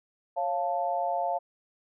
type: chord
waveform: sine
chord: Db augmented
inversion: none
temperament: equal with one note detuned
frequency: 549.9 / 698.5 / 880 Hz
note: Db5 / F5 / A5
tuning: -14 / 0 / 0 cents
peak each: -33 / -28 / -32 dBFS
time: 0.36-1.39 s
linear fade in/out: 20 ms
effects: none